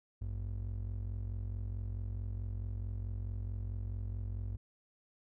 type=ring-modulated tone; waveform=triangle; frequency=76 Hz; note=D#2; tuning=40 cents flat; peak=-31 dBFS; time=0.21-4.57 s; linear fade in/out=10 ms; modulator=22.3 Hz; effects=none